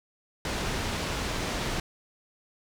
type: low-pass noise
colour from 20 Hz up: pink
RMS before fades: -31 dBFS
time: 0.45-1.8 s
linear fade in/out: 2 ms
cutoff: 6200 Hz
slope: 12 dB/octave
effects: none